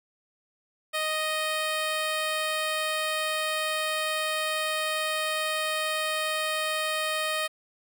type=tone; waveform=10% pulse; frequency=622.3 Hz; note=D#5; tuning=in tune; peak=-18 dBFS; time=0.93-7.48 s; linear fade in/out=20 ms; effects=none